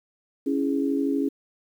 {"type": "chord", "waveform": "sine", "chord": "C# minor", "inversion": "none", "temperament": "equal", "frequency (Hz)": [277.2, 329.6, 415.3], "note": ["C#4", "E4", "G#4"], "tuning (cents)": [0, 0, 0], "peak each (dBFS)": [-23, -29, -29], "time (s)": [0.46, 1.29], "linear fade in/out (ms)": 10, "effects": ["9-bit"]}